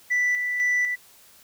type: tone with tremolo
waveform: sine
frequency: 1975.5 Hz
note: B6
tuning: in tune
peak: -17 dBFS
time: 0.1-0.96 s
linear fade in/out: 20 ms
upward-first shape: square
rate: 2 Hz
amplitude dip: 50%
effects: tanh soft clip ceiling -18 dBFS + white hiss -53 dBFS RMS until 1.43 s